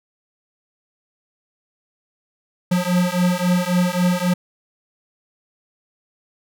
square beating tone pair, 177.3 / 181 Hz, F3 / F#3, +26 / -38 cents, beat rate 3.7 Hz, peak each -20 dBFS, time 2.71-4.34 s, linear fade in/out 10 ms, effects none

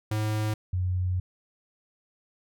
square / sine tone pair in turn, 107.5 / 91.17 Hz, A2 / F#2, -40 / -25 cents, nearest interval minor third, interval 285 cents, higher first, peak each -26 / -24 dBFS, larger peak second, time 0.11-0.54 / 0.73-1.2 s, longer second, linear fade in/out 5 ms, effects none

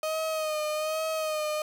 35% pulse tone with vibrato, 622.3 Hz, D#5, in tune, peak -26 dBFS, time 0.03-1.62 s, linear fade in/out 2 ms, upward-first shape sine, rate 1.2 Hz, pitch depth 40 cents each way, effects 9-bit

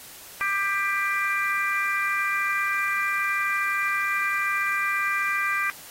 harmonic tone, 396 Hz, G4, 18 cents sharp, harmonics 3 / 4 / 5 / 6, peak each -28 / -28 / -28 / -28 dBFS, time 0.41-5.7 s, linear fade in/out 0 ms, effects white hiss -44 dBFS RMS until 5.9 s + AAC 48 kbps

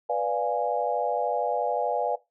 sine chord, B diminished seventh, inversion none, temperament equal, 493.9 / 587.3 / 698.5 / 830.6 Hz, B4 / D5 / F5 / Ab5, 0 / 0 / 0 / 0 cents, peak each -29 dBFS, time 0.09-2.16 s, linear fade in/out 10 ms, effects noise-tail reverb RT60 0.2 s tail -18 dB re dry

